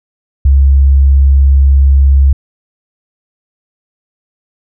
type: tone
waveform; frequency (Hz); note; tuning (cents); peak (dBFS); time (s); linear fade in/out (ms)
sine; 68.4; C#2; -23; -3; 0.45-2.33; 5
effects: none